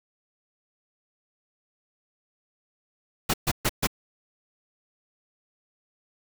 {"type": "noise bursts", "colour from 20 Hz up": "pink", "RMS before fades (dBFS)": -23, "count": 4, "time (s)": [3.29, 3.872], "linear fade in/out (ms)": 10, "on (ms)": 48, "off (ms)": 130, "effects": []}